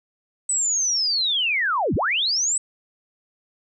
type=linear two-way sweep; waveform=sine; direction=down then up; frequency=8070 to 58.2 to 8070 Hz; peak=-19 dBFS; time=0.49-2.58 s; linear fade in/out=5 ms; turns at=1.95 s; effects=none